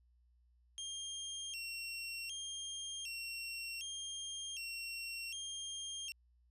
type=tone with vibrato; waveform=25% pulse; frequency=2960 Hz; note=F#7; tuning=in tune; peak=-38 dBFS; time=0.78-6.12 s; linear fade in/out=0 ms; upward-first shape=square; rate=0.66 Hz; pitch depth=140 cents each way; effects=added 60 Hz sine -67 dBFS peak until 6.5 s + resampled to 32000 Hz